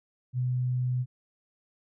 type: tone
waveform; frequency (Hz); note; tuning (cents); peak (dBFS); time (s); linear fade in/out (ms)
sine; 125.7; B2; +31; -25; 0.33-1.06; 50
effects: none